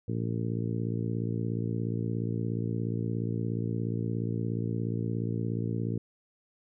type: harmonic tone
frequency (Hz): 57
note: A#1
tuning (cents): -38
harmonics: 2 / 3 / 4 / 5 / 6 / 7 / 8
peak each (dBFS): -31 / -35 / -37 / -39 / -41 / -42 / -43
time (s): 0.08-5.98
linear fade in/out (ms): 5
effects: none